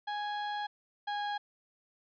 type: tone pair in turn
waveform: 35% pulse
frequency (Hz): 830 / 823.8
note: G#5 / G#5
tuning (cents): -1 / -14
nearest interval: unison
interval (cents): 13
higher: first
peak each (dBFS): -32 / -31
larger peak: second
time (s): 0.07-0.67 / 1.07-1.38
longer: first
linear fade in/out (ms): 10
effects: resampled to 11025 Hz